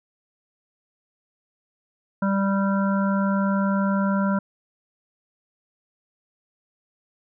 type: harmonic tone with a mistuned harmonic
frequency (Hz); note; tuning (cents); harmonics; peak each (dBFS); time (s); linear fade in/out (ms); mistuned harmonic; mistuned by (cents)
196.5; G3; +4; 1 / 3 / 5 / 7 / 8; -20 / -29 / -30 / -30 / -38; 2.22-4.39; 5; 8; -26
effects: none